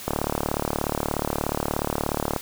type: click train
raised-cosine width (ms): 1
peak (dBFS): -9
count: 85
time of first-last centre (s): 0.08-2.363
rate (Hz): 36.8
effects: white hiss -38 dBFS RMS until 2.41 s